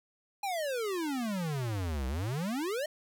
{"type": "exponential two-way sweep", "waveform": "square", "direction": "down then up", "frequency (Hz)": [830.6, 62.2, 632], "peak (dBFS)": -32, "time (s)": [0.43, 2.86], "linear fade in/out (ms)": 5, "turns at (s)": 2.07, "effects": []}